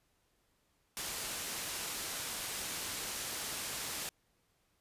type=low-pass noise; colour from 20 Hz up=white; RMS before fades=-40 dBFS; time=0.97-4.09 s; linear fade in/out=0 ms; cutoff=11000 Hz; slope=12 dB/octave; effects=pink hiss -75 dBFS RMS until 4.8 s + resampled to 32000 Hz